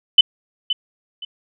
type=tone with echo; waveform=sine; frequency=3016 Hz; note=F#7; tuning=32 cents sharp; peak=-4 dBFS; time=0.18-0.21 s; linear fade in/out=5 ms; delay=520 ms; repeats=2; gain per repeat=-12 dB; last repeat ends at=1.25 s; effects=none